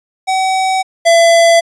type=tone pair in turn; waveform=square; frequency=759 / 672.3 Hz; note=F#5 / E5; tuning=+44 / +34 cents; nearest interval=major second; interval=210 cents; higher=first; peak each=-12 / -6 dBFS; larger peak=second; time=0.27-0.83 / 1.05-1.61 s; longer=neither; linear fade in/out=20 ms; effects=resampled to 22050 Hz